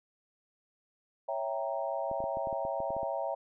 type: chord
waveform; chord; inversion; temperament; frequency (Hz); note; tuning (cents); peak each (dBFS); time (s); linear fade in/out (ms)
sine; C# diminished seventh; none; equal; 554.4 / 659.3 / 784 / 932.3; C#5 / E5 / G5 / Bb5; 0 / 0 / 0 / 0; -36 / -35 / -38 / -39; 1.28-3.35; 10
type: clicks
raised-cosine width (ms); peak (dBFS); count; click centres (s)
2; -30; 11; 2.114 / 2.204 / 2.24 / 2.371 / 2.472 / 2.528 / 2.651 / 2.803 / 2.905 / 2.966 / 3.031
effects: none